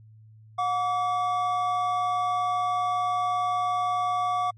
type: tone pair together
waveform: triangle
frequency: 723.8 / 1149 Hz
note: F#5 / D6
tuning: -38 / -38 cents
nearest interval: minor sixth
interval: 800 cents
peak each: -24 dBFS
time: 0.58-4.51 s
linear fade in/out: 10 ms
effects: added 109 Hz sine -48 dBFS peak until 4.57 s + MP3 48 kbps